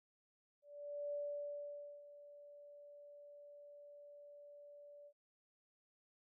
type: tone with ADSR envelope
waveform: sine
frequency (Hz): 580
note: D5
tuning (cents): -22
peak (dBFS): -39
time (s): 0.62-5.13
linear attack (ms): 510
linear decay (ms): 890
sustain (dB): -16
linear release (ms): 63
effects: none